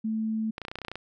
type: tone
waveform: sine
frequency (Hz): 220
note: A3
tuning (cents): 0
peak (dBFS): -26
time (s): 0.04-0.51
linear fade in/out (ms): 10
type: clicks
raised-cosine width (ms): 0.3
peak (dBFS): -20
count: 12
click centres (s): 0.581 / 0.617 / 0.651 / 0.683 / 0.715 / 0.756 / 0.787 / 0.817 / 0.849 / 0.883 / 0.916 / 0.956
effects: none